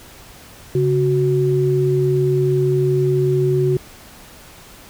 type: tone pair together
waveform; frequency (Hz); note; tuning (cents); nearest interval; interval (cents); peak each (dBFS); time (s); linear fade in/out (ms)
sine; 138.59 / 370; C#3 / F#4; 0 / 0; octave + perfect fourth; 1700; -17 / -16; 0.75-3.77; 2
effects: pink hiss -42 dBFS RMS until 4.89 s